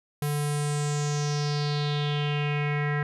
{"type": "tone with low-pass filter sweep", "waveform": "square", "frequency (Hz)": 146.83, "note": "D3", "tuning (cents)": 0, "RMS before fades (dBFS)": -27, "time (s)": [0.22, 3.03], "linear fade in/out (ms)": 2, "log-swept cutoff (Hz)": [12000, 1800], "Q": 4.5, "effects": []}